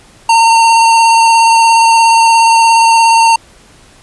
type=tone with vibrato; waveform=square; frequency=912 Hz; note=A#5; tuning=38 cents flat; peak=-5 dBFS; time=0.29-3.36 s; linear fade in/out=5 ms; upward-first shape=sine; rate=17 Hz; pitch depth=15 cents each way; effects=pink hiss -42 dBFS RMS until 4.02 s + resampled to 24000 Hz